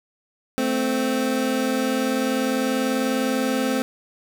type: tone pair together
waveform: 25% pulse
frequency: 219.9 / 260.1 Hz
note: A3 / C4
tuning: -1 / -10 cents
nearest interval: minor third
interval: 291 cents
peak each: -22 / -18 dBFS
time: 0.58-3.82 s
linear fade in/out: 0 ms
effects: none